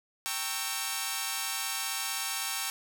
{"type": "chord", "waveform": "5% pulse", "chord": "G diminished seventh", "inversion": "none", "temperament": "equal with one note detuned", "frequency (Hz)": [784, 917.9, 1108.7, 1318.5], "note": ["G5", "Bb5", "Db6", "Fb6"], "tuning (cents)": [0, -27, 0, 0], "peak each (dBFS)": -25, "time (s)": [0.26, 2.7], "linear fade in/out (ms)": 0, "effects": []}